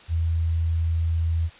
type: tone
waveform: sine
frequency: 82.41 Hz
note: E2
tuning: in tune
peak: -20 dBFS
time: 0.08-1.5 s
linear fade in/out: 50 ms
effects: white hiss -48 dBFS RMS until 1.59 s + resampled to 8000 Hz